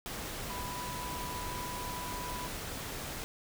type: tone in noise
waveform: sine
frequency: 987.8 Hz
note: B5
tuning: in tune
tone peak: -40 dBFS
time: 0.5-2.47 s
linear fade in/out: 0 ms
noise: pink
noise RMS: -40 dBFS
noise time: 0.06-3.24 s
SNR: -3 dB
effects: none